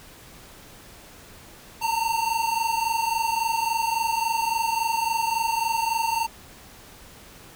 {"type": "tone pair together", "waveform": "square", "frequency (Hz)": [897.4, 921], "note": ["A5", "A#5"], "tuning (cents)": [34, -21], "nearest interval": "unison", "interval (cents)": 45, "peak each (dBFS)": -26, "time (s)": [1.81, 6.27], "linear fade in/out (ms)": 20, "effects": ["pink hiss -47 dBFS RMS until 7.55 s"]}